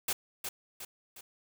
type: noise with echo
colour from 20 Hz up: white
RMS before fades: -31 dBFS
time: 0.08-0.13 s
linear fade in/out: 5 ms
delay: 360 ms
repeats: 3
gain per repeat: -6 dB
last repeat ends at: 1.21 s
effects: none